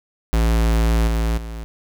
square tone with level steps, 56.1 Hz, A1, 34 cents sharp, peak -15 / -18 / -29 dBFS, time 0.33-1.64 s, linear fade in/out 0 ms, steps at 1.07 / 1.37 s, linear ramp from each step 10 ms, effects none

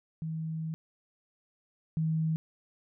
sine tone pair in turn, 160 / 159.44 Hz, D#3 / D#3, +49 / +43 cents, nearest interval unison, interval 6 cents, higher first, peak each -32 / -26 dBFS, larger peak second, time 0.22-0.74 / 1.97-2.36 s, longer first, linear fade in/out 0 ms, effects none

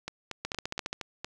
two click trains, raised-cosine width 0.2 ms, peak -15 / -18 dBFS, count 8 / 6, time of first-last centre 0.45-0.929 / 0.08-1.246 s, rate 14.6 / 4.29 Hz, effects none

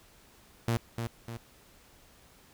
sawtooth tone with echo, 116.54 Hz, A#2, in tune, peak -22 dBFS, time 0.68-0.77 s, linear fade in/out 0 ms, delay 300 ms, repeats 2, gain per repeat -6 dB, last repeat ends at 1.37 s, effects pink hiss -59 dBFS RMS until 2.53 s

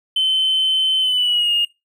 triangle tone with pitch glide, 3067 to 2845 Hz, G7 to F7, -38 to +31 cents, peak -12 dBFS, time 0.16-1.65 s, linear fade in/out 5 ms, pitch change -131 cents, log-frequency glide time 1-1.52 s, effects noise-tail reverb RT60 0.2 s tail -21 dB re dry + tanh soft clip ceiling -11 dBFS

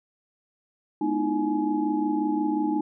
sine tone cluster, 213.5 / 250 / 307 / 332.6 / 843 Hz, G#3 / B3 / D#4 / E4 / G#5, +48 / +21 / -23 / +16 / +26 cents, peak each -32 / -33 / -24 / -33 / -31 dBFS, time 1.01-2.81 s, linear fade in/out 5 ms, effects none

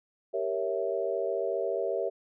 sine chord, G diminished seventh, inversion none, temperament equal, 392 / 466.2 / 554.4 / 659.3 Hz, G4 / Bb4 / Db5 / Fb5, 0 / 0 / 0 / 0 cents, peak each -33 dBFS, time 0.33-2.1 s, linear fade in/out 20 ms, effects none

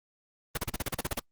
pink noise bursts, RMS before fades -30 dBFS, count 11, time 0.55-1.195 s, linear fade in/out 5 ms, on 25 ms, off 37 ms, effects noise-tail reverb RT60 0.1 s tail -23 dB re dry + Opus 24 kbps

